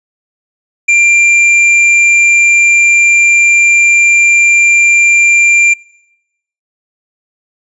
sine tone with tanh clipping, 2377 Hz, D7, 20 cents sharp, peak -6 dBFS, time 0.88-5.74 s, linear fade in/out 10 ms, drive 9 dB, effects noise-tail reverb RT60 0.9 s tail -24 dB re dry + resampled to 22050 Hz

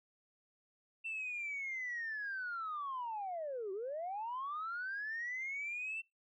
sine linear two-way sweep, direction down then up, 2698 to 369.3 to 2698 Hz, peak -37 dBFS, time 1.04-6.02 s, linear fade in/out 20 ms, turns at 3.72 s, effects noise-tail reverb RT60 0.2 s tail -26 dB re dry + tanh soft clip ceiling -34 dBFS

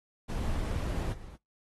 brown noise with level steps, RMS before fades -32 / -46 dBFS, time 0.28-1.37 s, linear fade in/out 20 ms, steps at 1.12 s, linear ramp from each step 20 ms, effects noise-tail reverb RT60 0.2 s tail -24 dB re dry + AAC 32 kbps

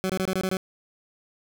20% pulse tone bursts, 188 Hz, F#3, 28 cents sharp, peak -19 dBFS, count 7, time 0.04-0.569 s, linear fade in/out 0 ms, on 55 ms, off 24 ms, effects none

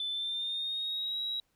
sine tone with pitch glide, 3517 to 3858 Hz, A7 to B7, -1 to -41 cents, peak -31 dBFS, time 0-1.4 s, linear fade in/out 2 ms, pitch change +160 cents, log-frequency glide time 0.1-1.19 s, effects tanh soft clip ceiling -27 dBFS + pink hiss -75 dBFS RMS until 1.55 s

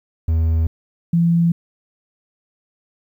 triangle / sine tone pair in turn, 81.1 / 169.14 Hz, E2 / E3, -28 / +45 cents, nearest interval octave + minor second, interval 1273 cents, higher second, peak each -12 dBFS, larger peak neither, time 0.28-0.67 / 1.13-1.52 s, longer neither, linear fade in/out 5 ms, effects 9-bit

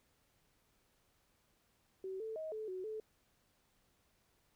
sine tone with pitch steps, 380 / 442.1 / 631 / 434.1 / 371.5 / 434.4 Hz, F#4 / A4 / D#5 / A4 / F#4 / A4, +46 / +8 / +24 / -23 / +7 / -22 cents, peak -40 dBFS, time 2.04-3 s, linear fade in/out 2 ms, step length 160 ms, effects pink hiss -75 dBFS RMS until 4.55 s

